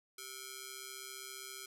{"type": "ring-modulated tone", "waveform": "5% pulse", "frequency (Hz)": 915, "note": "A#5", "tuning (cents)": -32, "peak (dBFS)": -30, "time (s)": [0.18, 1.66], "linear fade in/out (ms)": 5, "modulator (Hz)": 525, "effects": []}